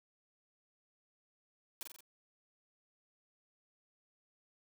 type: noise with echo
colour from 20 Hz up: white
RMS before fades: -43 dBFS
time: 1.81-1.83 s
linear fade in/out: 0 ms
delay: 44 ms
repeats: 4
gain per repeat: -4 dB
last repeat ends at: 2.006 s
effects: none